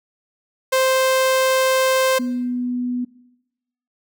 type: tone pair in turn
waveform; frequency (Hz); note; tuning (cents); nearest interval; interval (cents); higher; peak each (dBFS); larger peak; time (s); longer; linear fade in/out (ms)
sawtooth / sine; 523 / 246.8; C5 / B3; -1 / -1; octave + minor second; 1300; first; -11 / -20; first; 0.72-2.19 / 2.19-3.05; first; 10
effects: noise-tail reverb RT60 0.9 s tail -20 dB re dry